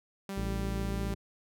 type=tone with pitch glide; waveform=sawtooth; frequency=196 to 197.36 Hz; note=G3 to G3; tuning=0 to +12 cents; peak=-32 dBFS; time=0.29-1.14 s; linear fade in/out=2 ms; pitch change=+12 cents; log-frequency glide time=0.82-0.97 s
type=harmonic tone; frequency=55 Hz; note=A1; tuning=in tune; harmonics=1 / 2 / 3 / 4 / 5 / 6 / 7 / 8; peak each=-34 / -38 / -40 / -45 / -48 / -46 / -47 / -50 dBFS; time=0.36-1.15 s; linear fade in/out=20 ms
effects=none